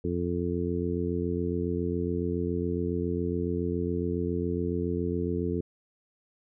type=harmonic tone; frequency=87.2 Hz; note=F2; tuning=2 cents flat; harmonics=1 / 2 / 3 / 4 / 5; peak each=-33 / -33 / -33 / -33 / -33 dBFS; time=0.04-5.61 s; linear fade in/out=5 ms; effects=none